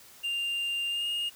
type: tone with pitch glide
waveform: triangle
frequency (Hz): 2794 to 2843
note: F7 to F7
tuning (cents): 0 to +30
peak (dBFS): -27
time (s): 0.23-1.3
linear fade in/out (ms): 20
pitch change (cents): +30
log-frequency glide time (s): 0.89-1.06
effects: white hiss -53 dBFS RMS until 1.35 s